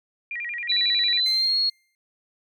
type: tone with vibrato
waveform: sine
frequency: 2138 Hz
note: C7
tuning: 37 cents sharp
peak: -28 dBFS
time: 0.31-1.2 s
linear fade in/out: 2 ms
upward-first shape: square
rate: 11 Hz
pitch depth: 200 cents each way
type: tone with pitch glide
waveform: sine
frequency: 3951 to 4309 Hz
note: B7 to C#8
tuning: 0 to -50 cents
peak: -19 dBFS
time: 0.69-1.7 s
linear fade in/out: 10 ms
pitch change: +150 cents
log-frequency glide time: 1.13-1.57 s
type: tone with exponential decay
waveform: sawtooth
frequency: 2105 Hz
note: C7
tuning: 10 cents sharp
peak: -29 dBFS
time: 1.26-1.95 s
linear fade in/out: 1 ms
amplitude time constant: 150 ms
effects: none